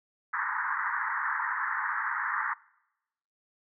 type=band-pass noise; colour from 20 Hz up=white; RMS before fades=-31 dBFS; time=0.33-2.54 s; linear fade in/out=10 ms; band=880 to 1900 Hz; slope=96 dB/octave; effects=noise-tail reverb RT60 0.9 s tail -24 dB re dry